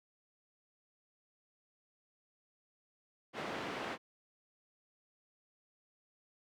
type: band-pass noise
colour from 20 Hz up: pink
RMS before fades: -41 dBFS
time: 3.33-3.98 s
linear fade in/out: 50 ms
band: 250 to 2600 Hz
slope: 12 dB/octave
effects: none